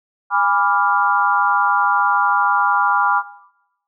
sine chord, G# diminished seventh, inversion none, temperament equal with one note detuned, 818.7 / 987.8 / 1174.7 / 1396.9 Hz, G#5 / B5 / D6 / F6, -25 / 0 / 0 / 0 cents, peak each -19 dBFS, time 0.3-3.23 s, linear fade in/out 50 ms, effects noise-tail reverb RT60 0.9 s tail -17 dB re dry

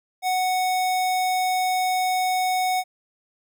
square tone, 740 Hz, F#5, in tune, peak -21 dBFS, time 0.22-2.84 s, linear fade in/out 50 ms, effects none

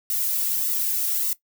violet noise with flanger, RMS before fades -24 dBFS, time 0.1-1.33 s, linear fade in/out 0 ms, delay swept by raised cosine 1.2 to 2.5 ms, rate 1.7 Hz, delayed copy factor -0.7, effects noise-tail reverb RT60 0.1 s tail -17 dB re dry

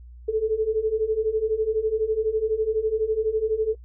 sine beating tone pair, 430 / 442 Hz, A4 / A4, -40 / +8 cents, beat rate 12 Hz, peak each -25 / -22 dBFS, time 0.28-3.75 s, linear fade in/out 10 ms, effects noise-tail reverb RT60 0.1 s tail -22 dB re dry + added 60 Hz sine -41 dBFS peak until 3.84 s

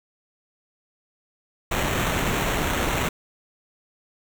pink noise with sample-and-hold, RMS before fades -24 dBFS, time 1.71-3.09 s, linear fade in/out 5 ms, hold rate 4900 Hz, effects none

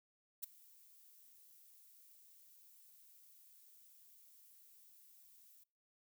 violet noise with ADSR envelope, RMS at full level -40 dBFS, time 0.42-5.64 s, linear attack 19 ms, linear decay 8 ms, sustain -24 dB, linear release 10 ms, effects noise-tail reverb RT60 0.4 s tail -25 dB re dry

